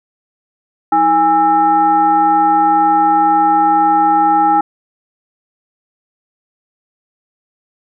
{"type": "tone with frequency modulation", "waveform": "sine", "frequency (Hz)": 821, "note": "G#5", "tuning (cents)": -20, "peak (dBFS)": -8, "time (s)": [0.92, 4.61], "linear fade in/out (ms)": 5, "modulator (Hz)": 502, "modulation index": 0.67, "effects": []}